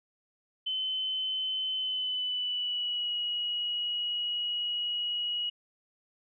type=tone with pitch glide; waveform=sine; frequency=3052 to 2906 Hz; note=G7 to F#7; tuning=-47 to -32 cents; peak=-29 dBFS; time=0.66-5.5 s; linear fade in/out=10 ms; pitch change=-85 cents; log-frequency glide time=1.75-3.13 s; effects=none